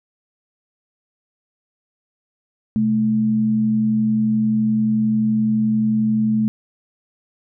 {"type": "tone pair together", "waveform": "sine", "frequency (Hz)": [125.91, 217.4], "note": ["B2", "A3"], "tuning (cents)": [34, -21], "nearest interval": "major sixth", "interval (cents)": 945, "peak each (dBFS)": [-27, -15], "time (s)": [2.76, 6.48], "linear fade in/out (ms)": 0, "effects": []}